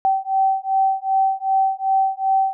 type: beating tone pair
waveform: sine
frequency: 770 / 772.6 Hz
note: G5 / G5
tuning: -31 / -25 cents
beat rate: 2.6 Hz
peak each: -19 dBFS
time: 0.05-2.53 s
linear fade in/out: 0 ms
effects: none